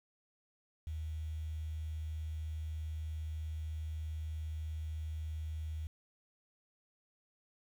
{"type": "tone with quantisation", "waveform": "sine", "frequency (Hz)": 78.4, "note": "D#2", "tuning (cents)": 14, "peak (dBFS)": -37, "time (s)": [0.87, 5.87], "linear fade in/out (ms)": 0, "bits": 10, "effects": []}